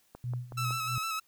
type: click train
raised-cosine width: 1 ms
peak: -30 dBFS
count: 4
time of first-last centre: 0.15-0.708 s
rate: 5.38 Hz
type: tone with tremolo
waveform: sine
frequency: 122.9 Hz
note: B2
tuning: 8 cents flat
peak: -30 dBFS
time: 0.24-0.98 s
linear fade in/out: 0 ms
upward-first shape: sine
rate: 3 Hz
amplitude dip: 85%
type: tone with vibrato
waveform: sawtooth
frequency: 1306 Hz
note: E6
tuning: 17 cents flat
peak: -28 dBFS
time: 0.57-1.2 s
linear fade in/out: 10 ms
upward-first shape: square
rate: 6.5 Hz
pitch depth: 28 cents each way
effects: white hiss -68 dBFS RMS until 1.27 s